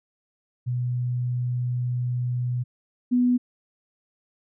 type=tone pair in turn; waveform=sine; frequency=123.47 / 246.9 Hz; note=B2 / B3; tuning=0 / 0 cents; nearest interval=octave; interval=1200 cents; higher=second; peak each=-23 / -17 dBFS; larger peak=second; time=0.66-2.64 / 3.11-3.38 s; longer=first; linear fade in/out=20 ms; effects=none